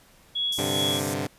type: tone with tremolo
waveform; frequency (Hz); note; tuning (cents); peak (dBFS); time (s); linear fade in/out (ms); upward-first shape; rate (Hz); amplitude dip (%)
sine; 3351; G#7; +15; -23; 0.35-1; 10; sine; 2.5; 60
type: band-pass noise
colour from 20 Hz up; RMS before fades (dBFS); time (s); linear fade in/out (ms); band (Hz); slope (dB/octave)
pink; -36; 0.52-1.14; 5; 5400 to 13000; 48
type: chord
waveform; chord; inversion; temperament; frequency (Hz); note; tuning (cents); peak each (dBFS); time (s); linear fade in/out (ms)
10% pulse; G suspended fourth; none; equal; 98 / 130.81 / 146.83; G2 / C3 / D3; 0 / 0 / 0; -23; 0.58-1.27; 5
effects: pink hiss -56 dBFS RMS until 1.38 s + resampled to 32000 Hz